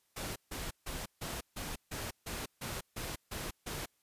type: noise bursts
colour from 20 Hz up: pink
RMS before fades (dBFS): -40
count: 11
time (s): 0.16-3.86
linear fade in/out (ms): 10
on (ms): 200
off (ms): 150
effects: white hiss -75 dBFS RMS until 4.02 s + resampled to 32000 Hz